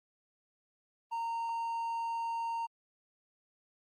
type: tone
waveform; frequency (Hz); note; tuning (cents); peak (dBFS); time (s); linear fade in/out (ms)
triangle; 922; A#5; -19; -31; 1.11-2.67; 20
effects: Opus 24 kbps